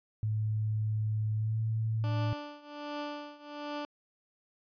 sine tone with pitch glide, 108 to 111.04 Hz, A2 to A2, -32 to +16 cents, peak -28 dBFS, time 0.23-2.33 s, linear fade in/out 0 ms, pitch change +48 cents, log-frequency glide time 1.35-1.59 s
15% pulse tone with tremolo, 293.7 Hz, D4, in tune, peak -28 dBFS, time 2.04-3.85 s, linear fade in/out 0 ms, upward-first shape triangle, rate 1.3 Hz, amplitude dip 90%
effects resampled to 11025 Hz

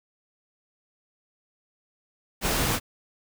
pink noise, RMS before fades -25 dBFS, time 2.41-2.8 s, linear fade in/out 50 ms, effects none

